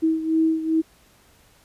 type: beating tone pair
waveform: sine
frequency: 320.4 / 322.9 Hz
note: E4 / E4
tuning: -49 / -36 cents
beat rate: 2.5 Hz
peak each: -19 / -24 dBFS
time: 0.02-0.82 s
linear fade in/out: 20 ms
effects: pink hiss -56 dBFS RMS until 1.64 s + resampled to 32000 Hz